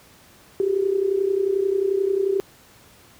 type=tone with amplitude modulation; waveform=sine; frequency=390.1 Hz; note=G4; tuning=8 cents flat; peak=-15 dBFS; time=0.6-2.4 s; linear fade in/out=0 ms; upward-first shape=sine; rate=31.3 Hz; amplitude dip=75%; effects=pink hiss -51 dBFS RMS until 3.19 s + high-pass 60 Hz 12 dB/octave